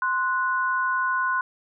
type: tone pair together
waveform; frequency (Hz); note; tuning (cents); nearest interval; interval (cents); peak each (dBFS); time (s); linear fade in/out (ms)
sine; 1043 / 1475; C6 / F#6; -6 / -6; tritone; 600; -24; 0.02-1.41; 2
effects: none